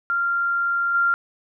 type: tone with level steps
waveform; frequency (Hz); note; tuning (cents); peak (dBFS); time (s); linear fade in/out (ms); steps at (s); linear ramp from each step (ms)
sine; 1388; F6; -11; -19 / -16; 0.1-1.14; 0; 0.94; 10
effects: none